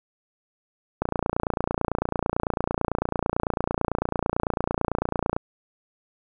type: click train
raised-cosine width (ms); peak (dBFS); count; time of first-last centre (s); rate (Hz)
1; -9; 127; 1.02-5.365; 29
effects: none